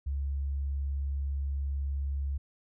sine tone, 69.5 Hz, C#2, 5 cents sharp, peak -29 dBFS, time 0.06-2.38 s, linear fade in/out 10 ms, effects none

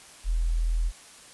sine tone, 41.2 Hz, E1, in tune, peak -22 dBFS, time 0.24-0.92 s, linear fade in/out 50 ms, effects white hiss -49 dBFS RMS until 1.33 s + resampled to 24000 Hz

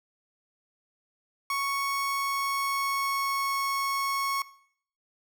30% pulse tone with pitch glide, 1108.7 to 1101.7 Hz, C#6 to C#6, 0 to -11 cents, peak -24 dBFS, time 1.5-4.42 s, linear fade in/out 2 ms, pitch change -11 cents, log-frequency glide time 1.7-3.55 s, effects noise-tail reverb RT60 0.6 s tail -18 dB re dry

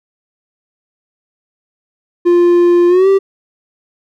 triangle tone with pitch glide, 349.2 to 389.7 Hz, F4 to G4, 0 to -10 cents, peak -4 dBFS, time 2.25-3.19 s, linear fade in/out 20 ms, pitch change +190 cents, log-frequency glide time 2.88-3.08 s, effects none

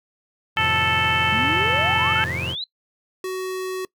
sawtooth chord, F dominant seventh, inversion none, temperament just, 87.31 / 109.13 / 130.96 / 157.15 Hz, F2 / A2 / C3 / Eb3, 0 / -14 / +2 / +18 cents, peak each -26 / -31 / -27 / -32 dBFS, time 0.56-2.56 s, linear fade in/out 50 ms
harmonic tone, 439.6 Hz, A4, 2 cents flat, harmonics 2 / 3 / 4 / 5 / 6 / 7, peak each -25 / -25 / -25 / -25 / -25 / -25 dBFS, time 0.57-2.24 s, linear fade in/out 0 ms
sine exponential sweep, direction up, 201 to 4126 Hz, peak -26 dBFS, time 1.32-2.64 s, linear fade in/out 2 ms
square tone, 373.5 Hz, F#4, 16 cents sharp, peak -26 dBFS, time 3.24-3.85 s, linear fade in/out 2 ms
effects noise-tail reverb RT60 0.1 s tail -22 dB re dry

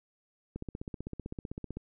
click train, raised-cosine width 3 ms, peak -25 dBFS, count 20, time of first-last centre 0.56-1.77 s, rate 15.7 Hz, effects none

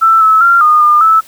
sine tone with pitch steps, 1330 / 1300 / 1380 / 1224 / 1207 / 1310 Hz, E6 / E6 / F6 / D#6 / D6 / E6, +15 / -24 / -21 / -29 / +47 / -11 cents, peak -4 dBFS, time 0.01-1.21 s, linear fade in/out 20 ms, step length 200 ms, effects white hiss -40 dBFS RMS until 1.27 s

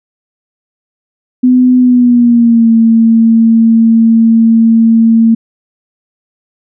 sine tone with pitch glide, 251.7 to 226.8 Hz, B3 to A#3, +33 to -47 cents, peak -3 dBFS, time 1.43-5.35 s, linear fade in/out 10 ms, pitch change -180 cents, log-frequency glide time 1.78-2.71 s, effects none

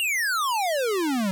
square exponential sweep, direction down, 2883 to 185 Hz, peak -23 dBFS, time 0-1.31 s, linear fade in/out 0 ms, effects none

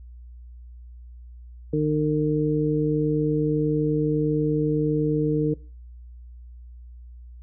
harmonic tone, 151.8 Hz, D#3, 42 cents flat, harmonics 1 / 2 / 3, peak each -24 / -24 / -24 dBFS, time 1.73-5.54 s, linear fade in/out 5 ms, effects noise-tail reverb RT60 0.4 s tail -22 dB re dry + added 60 Hz sine -40 dBFS peak until 7.42 s

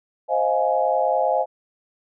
sine chord, F minor seventh, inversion second, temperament just, 523.8 / 628.6 / 698.5 / 838.1 Hz, C5 / Eb5 / F5 / Ab5, +2 / +18 / 0 / +16 cents, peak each -23 dBFS, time 0.28-1.46 s, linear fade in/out 50 ms, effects none

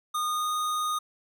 square tone with pitch glide, 1226 to 1234.5 Hz, D#6 to D#6, -26 to -14 cents, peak -27 dBFS, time 0.14-0.99 s, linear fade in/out 10 ms, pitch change +12 cents, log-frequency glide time 0.26-0.53 s, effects none

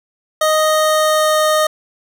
25% pulse tone with pitch glide, 622.3 to 618 Hz, D#5 to D#5, 0 to -12 cents, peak -8 dBFS, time 0.41-1.67 s, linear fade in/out 5 ms, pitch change -12 cents, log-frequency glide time 0.6-1.38 s, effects none

